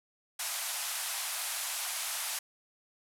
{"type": "band-pass noise", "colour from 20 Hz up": "white", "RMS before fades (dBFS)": -36, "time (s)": [0.39, 2.39], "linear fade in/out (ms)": 5, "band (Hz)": [640, 13000], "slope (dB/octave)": 48, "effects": []}